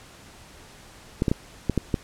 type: clicks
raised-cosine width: 3 ms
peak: -8 dBFS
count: 6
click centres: 1.221 / 1.282 / 1.315 / 1.697 / 1.777 / 1.942 s
effects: pink hiss -48 dBFS RMS until 2.03 s + low-pass 10000 Hz 12 dB/octave